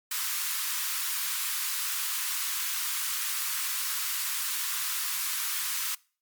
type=high-pass noise; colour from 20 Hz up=white; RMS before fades=-31 dBFS; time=0.11-5.95 s; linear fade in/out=5 ms; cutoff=1000 Hz; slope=48 dB/octave; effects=noise-tail reverb RT60 0.4 s tail -24 dB re dry + Opus 48 kbps